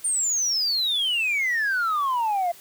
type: exponential sweep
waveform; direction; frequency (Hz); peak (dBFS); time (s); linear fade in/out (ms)
sine; down; 9070 to 676; -19; 0.04-2.52; 10
effects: tanh soft clip ceiling -19 dBFS + white hiss -48 dBFS RMS until 2.6 s